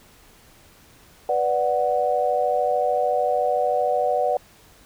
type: chord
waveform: sine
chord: B minor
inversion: none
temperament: equal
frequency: 493.9 / 587.3 / 740 Hz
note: B4 / D5 / F#5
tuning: 0 / 0 / 0 cents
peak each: -24 / -23 / -22 dBFS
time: 1.29-4.37 s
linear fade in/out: 2 ms
effects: pink hiss -52 dBFS RMS until 4.85 s